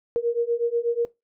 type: beating tone pair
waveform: sine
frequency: 466.2 / 474.4 Hz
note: A#4 / A#4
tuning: 0 / +30 cents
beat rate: 8.2 Hz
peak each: -24 dBFS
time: 0.16-1.05 s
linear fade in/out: 0 ms
effects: noise-tail reverb RT60 0.2 s tail -20 dB re dry